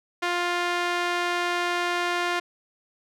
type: tone with band-pass filter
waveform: sawtooth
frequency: 351.1 Hz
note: F4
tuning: 9 cents sharp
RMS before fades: -26 dBFS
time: 0.22-2.4 s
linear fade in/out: 10 ms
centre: 1800 Hz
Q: 0.74
effects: none